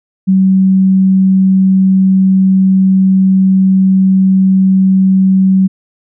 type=tone; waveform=sine; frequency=190 Hz; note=F#3; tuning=46 cents sharp; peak=-5 dBFS; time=0.27-5.68 s; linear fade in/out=20 ms; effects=none